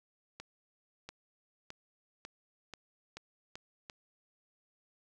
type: accelerating click train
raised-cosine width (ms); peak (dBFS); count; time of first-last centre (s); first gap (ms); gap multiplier
0.2; -27; 8; 0.4-3.898; 690; 0.89
effects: none